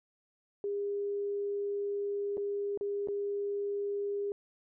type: tone with dropouts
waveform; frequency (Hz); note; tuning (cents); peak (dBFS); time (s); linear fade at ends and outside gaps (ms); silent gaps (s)
sine; 404.8; G#4; -44; -31; 0.64-4.32; 1; 2.371-2.378 / 2.775-2.81 / 3.074-3.085
effects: none